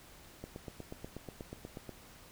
click train, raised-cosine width 2 ms, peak -29 dBFS, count 13, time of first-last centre 0.44-1.893 s, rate 8.26 Hz, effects pink hiss -56 dBFS RMS until 2.31 s

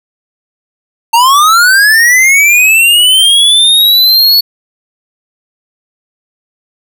square linear sweep, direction up, 898 to 4435 Hz, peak -4 dBFS, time 1.13-4.41 s, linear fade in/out 10 ms, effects none

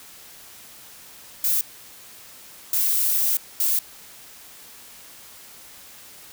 violet noise bursts at uneven times, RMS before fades -21 dBFS, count 3, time 1.44-1.61 / 2.73-3.37 / 3.6-3.79 s, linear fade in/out 2 ms, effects white hiss -45 dBFS RMS until 6.32 s

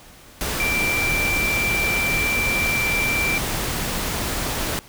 sine tone in noise, 2349 Hz, D7, in tune, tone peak -20 dBFS, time 0.6-3.38 s, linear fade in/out 0 ms, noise pink, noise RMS -25 dBFS, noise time 0.41-4.79 s, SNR +2 dB, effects pink hiss -46 dBFS RMS until 4.88 s

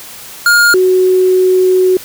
square / sine tone pair in turn, 1418 / 370.6 Hz, F6 / F#4, +26 / +3 cents, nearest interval octave + major seventh, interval 2323 cents, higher first, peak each -6 dBFS, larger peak neither, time 0.46-0.74 / 0.74-1.97 s, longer second, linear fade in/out 2 ms, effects white hiss -31 dBFS RMS until 2.04 s

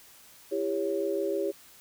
sine chord, C# diminished, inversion first, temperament just, 332.6 / 399.1 / 554.4 Hz, E4 / G4 / C#5, +16 / +31 / 0 cents, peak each -33 / -29 / -32 dBFS, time 0.51-1.52 s, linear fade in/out 20 ms, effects white hiss -54 dBFS RMS until 1.8 s

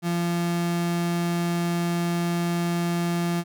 35% pulse tone, 171.9 Hz, F3, 27 cents flat, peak -21 dBFS, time 0.02-3.44 s, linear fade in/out 50 ms, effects none

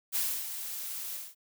blue noise with ADSR envelope, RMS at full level -29 dBFS, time 0.12-1.35 s, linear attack 39 ms, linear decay 280 ms, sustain -9 dB, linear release 200 ms, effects none

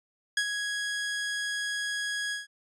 sawtooth tone with ADSR envelope, 1661.2 Hz, G#6, in tune, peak -19 dBFS, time 0.37-2.47 s, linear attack 3 ms, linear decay 67 ms, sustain -7 dB, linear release 150 ms, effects resampled to 22050 Hz

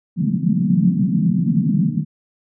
white band-pass noise, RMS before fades -17 dBFS, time 0.16-2.05 s, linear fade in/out 50 ms, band 150 to 220 Hz, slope 48 dB/octave, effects none

